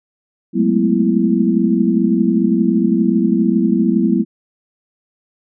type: tone cluster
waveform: sine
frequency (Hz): 185.2 / 210.2 / 222.7 / 252.4 / 332.3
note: F#3 / G#3 / A3 / B3 / E4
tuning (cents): +2 / +21 / +21 / +38 / +14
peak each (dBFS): -18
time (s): 0.53-4.25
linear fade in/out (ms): 50
effects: none